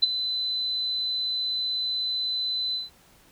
sine tone with ADSR envelope, 4022 Hz, B7, 31 cents sharp, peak -13 dBFS, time 0.02-2.9 s, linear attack 14 ms, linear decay 20 ms, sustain -12 dB, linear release 160 ms, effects pink hiss -57 dBFS RMS until 3.31 s

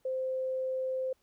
sine tone, 520 Hz, C5, 11 cents flat, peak -30 dBFS, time 0.05-1.13 s, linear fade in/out 5 ms, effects pink hiss -73 dBFS RMS until 1.22 s

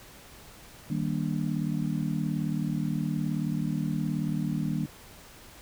sine chord, Eb major seventh, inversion none, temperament just, 155.56 / 194.45 / 233.3 / 291.7 Hz, Eb3 / G3 / Bb3 / D4, 0 / -14 / +2 / -12 cents, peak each -30 / -32 / -33 / -35 dBFS, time 0.9-4.86 s, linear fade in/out 5 ms, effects pink hiss -50 dBFS RMS until 5.61 s

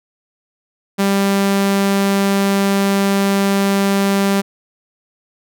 sawtooth tone, 197.5 Hz, G3, 13 cents sharp, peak -9 dBFS, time 0.98-4.42 s, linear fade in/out 20 ms, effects none

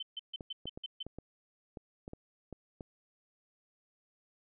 sine tone bursts, 3072 Hz, G7, 36 cents flat, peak -37 dBFS, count 7, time 0-1.029 s, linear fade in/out 5 ms, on 27 ms, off 140 ms
clicks, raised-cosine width 2 ms, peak -30 dBFS, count 10, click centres 0.408 / 0.656 / 0.775 / 1.066 / 1.186 / 1.772 / 2.079 / 2.134 / 2.527 / 2.808 s
effects none

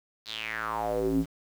square tone with band-pass filter sweep, 55.2 Hz, A1, 6 cents sharp, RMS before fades -30 dBFS, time 0.25-1.26 s, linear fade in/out 50 ms, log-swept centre 4400 to 210 Hz, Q 5.6, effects 8-bit

